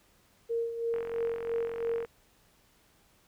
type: tone with tremolo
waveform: sine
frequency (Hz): 463.3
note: A#4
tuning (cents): -11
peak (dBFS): -27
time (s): 0.49-2.06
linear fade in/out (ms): 20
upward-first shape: sine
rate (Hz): 3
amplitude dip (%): 60
type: click train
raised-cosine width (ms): 0.5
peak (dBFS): -28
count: 51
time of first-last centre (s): 0.94-2.049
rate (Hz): 45.1
effects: pink hiss -65 dBFS RMS until 3.27 s